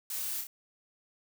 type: noise with echo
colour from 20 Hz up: blue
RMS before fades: -37 dBFS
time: 0.1-0.41 s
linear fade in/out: 2 ms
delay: 30 ms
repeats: 2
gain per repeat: -4 dB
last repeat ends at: 0.47 s
effects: none